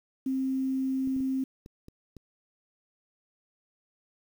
sine tone, 264.4 Hz, C4, 18 cents sharp, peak -26 dBFS, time 0.26-1.44 s, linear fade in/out 5 ms
clicks, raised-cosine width 3 ms, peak -33 dBFS, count 6, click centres 1.074 / 1.164 / 1.205 / 1.661 / 1.884 / 2.167 s
effects 9-bit

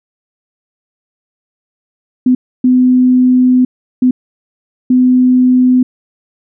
sine tone bursts at uneven times, 252.7 Hz, B3, 40 cents sharp, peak -5 dBFS, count 4, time 2.26-2.35 / 2.64-3.65 / 4.02-4.11 / 4.9-5.83 s, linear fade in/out 5 ms, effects none

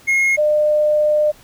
triangle / sine tone pair in turn, 2154 / 602.5 Hz, C7 / D5, +50 / +44 cents, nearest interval octave + minor seventh, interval 2206 cents, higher first, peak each -11 / -12 dBFS, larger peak first, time 0.07-0.37 / 0.37-1.32 s, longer second, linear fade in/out 20 ms, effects pink hiss -47 dBFS RMS until 1.43 s

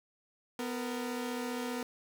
sawtooth tone pair together, 248.6 / 462.1 Hz, B3 / A#4, +12 / -15 cents, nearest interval major seventh, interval 1073 cents, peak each -32 / -36 dBFS, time 0.59-1.83 s, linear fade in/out 2 ms, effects none

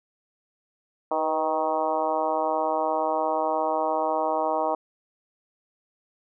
harmonic tone with a mistuned harmonic, 157 Hz, D#3, 16 cents sharp, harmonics 2 / 3 / 4 / 5 / 6 / 7 / 8, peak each -34 / -31 / -27 / -28 / -29 / -32 / -39 dBFS, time 1.11-4.75 s, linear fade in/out 5 ms, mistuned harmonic 3, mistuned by +52 cents, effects none

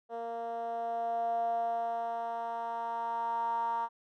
10% pulse tone with band-pass filter sweep, 231.8 Hz, A#3, 10 cents flat, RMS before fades -34 dBFS, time 0.09-3.89 s, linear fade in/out 50 ms, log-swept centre 580 to 970 Hz, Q 8.1, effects none

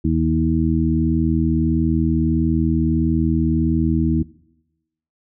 harmonic tone with a mistuned harmonic, 80 Hz, D#2, 49 cents sharp, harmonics 1 / 2 / 3 / 4, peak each -21 / -21 / -21 / -21 dBFS, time 0.04-4.23 s, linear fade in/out 10 ms, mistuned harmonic 1, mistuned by -34 cents, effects noise-tail reverb RT60 0.9 s tail -19 dB re dry

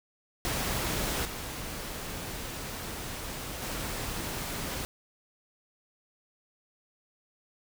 pink noise with level steps, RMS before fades -31 / -38 / -35 dBFS, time 0.45-4.85 s, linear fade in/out 0 ms, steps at 1.25 / 3.62 s, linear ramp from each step 2 ms, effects none

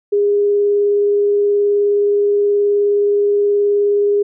sine tone with vibrato, 408.5 Hz, G#4, 29 cents flat, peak -11 dBFS, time 0.12-4.23 s, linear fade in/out 10 ms, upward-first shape sine, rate 19 Hz, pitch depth 8 cents each way, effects none

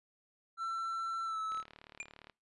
triangle tone with pitch glide, 1343 to 1304 Hz, E6 to E6, +32 to -19 cents, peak -33 dBFS, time 0.57-1.64 s, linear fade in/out 50 ms, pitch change -51 cents, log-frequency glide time 1.24-1.39 s
click train, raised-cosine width 0.3 ms, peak -35 dBFS, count 30, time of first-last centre 1.52-2.297 s, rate 37.3 Hz
square tone with exponential decay, 2408 Hz, D7, 43 cents sharp, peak -35 dBFS, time 2-2.07 s, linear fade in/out 2 ms, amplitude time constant 15 ms
effects noise-tail reverb RT60 0.3 s tail -26 dB re dry + resampled to 24000 Hz

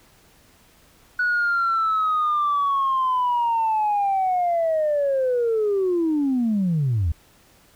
sine linear sweep, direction down, 1475 to 73.42 Hz, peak -17 dBFS, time 1.19-7.12 s, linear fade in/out 5 ms, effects tanh soft clip ceiling -15 dBFS + pink hiss -55 dBFS RMS until 7.75 s

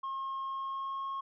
sine tone with pitch glide, 1076 to 1086 Hz, C6 to C#6, +48 to -36 cents, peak -32 dBFS, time 0.03-1.21 s, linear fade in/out 10 ms, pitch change +16 cents, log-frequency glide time 0.45-1.05 s, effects tanh soft clip ceiling -33 dBFS

